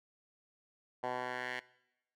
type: tone with band-pass filter sweep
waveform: 10% pulse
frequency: 125 Hz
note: B2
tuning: 21 cents sharp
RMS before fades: -39 dBFS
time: 1.03-1.6 s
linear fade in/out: 10 ms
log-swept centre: 870 to 2100 Hz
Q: 1.9
effects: noise-tail reverb RT60 0.9 s tail -21 dB re dry